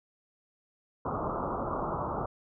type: low-pass noise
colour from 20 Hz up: white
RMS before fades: -33 dBFS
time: 1.05-2.26 s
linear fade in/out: 5 ms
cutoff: 1300 Hz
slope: 96 dB/octave
effects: none